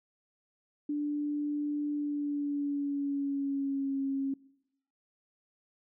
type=tone with pitch glide; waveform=sine; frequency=293.7 to 272.5 Hz; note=D4 to C#4; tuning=0 to -29 cents; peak=-29 dBFS; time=0.89-4.34 s; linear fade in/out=5 ms; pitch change=-129 cents; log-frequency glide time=1.92-4.01 s; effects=noise-tail reverb RT60 0.8 s tail -22 dB re dry